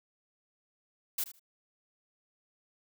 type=noise with echo; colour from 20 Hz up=blue; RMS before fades=-32 dBFS; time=1.18-1.24 s; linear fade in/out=5 ms; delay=78 ms; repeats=2; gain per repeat=-15 dB; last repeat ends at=1.396 s; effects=none